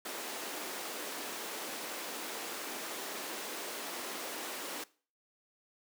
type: high-pass noise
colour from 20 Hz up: pink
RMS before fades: -41 dBFS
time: 0.05-4.84 s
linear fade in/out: 5 ms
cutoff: 280 Hz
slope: 24 dB/octave
effects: noise-tail reverb RT60 0.4 s tail -20 dB re dry